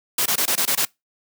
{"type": "noise bursts", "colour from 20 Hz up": "white", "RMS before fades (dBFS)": -20, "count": 7, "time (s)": [0.18, 0.852], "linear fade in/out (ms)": 5, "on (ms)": 78, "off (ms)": 21, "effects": ["noise-tail reverb RT60 0.2 s tail -25 dB re dry", "high-pass 150 Hz 12 dB/octave"]}